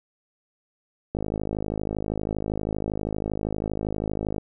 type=click train; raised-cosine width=2 ms; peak=-14 dBFS; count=171; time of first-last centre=1.15-4.382 s; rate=52.6 Hz; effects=none